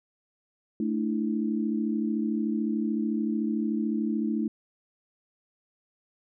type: chord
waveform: sine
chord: A suspended fourth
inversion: none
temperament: equal with one note detuned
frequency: 220 / 296 / 329.6 Hz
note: A3 / D4 / E4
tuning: 0 / +14 / 0 cents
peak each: -27 / -31 / -32 dBFS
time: 0.8-4.48 s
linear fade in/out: 2 ms
effects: none